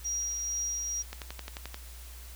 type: tone with tremolo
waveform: sine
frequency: 5720 Hz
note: F8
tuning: 41 cents sharp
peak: -29 dBFS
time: 0.04-1.03 s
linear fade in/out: 20 ms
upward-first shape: triangle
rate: 2.2 Hz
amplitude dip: 30%
type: click train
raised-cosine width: 0.2 ms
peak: -21 dBFS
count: 8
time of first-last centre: 1.13-1.744 s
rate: 11.4 Hz
effects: added 60 Hz sine -44 dBFS peak until 2.35 s + white hiss -51 dBFS RMS until 2.35 s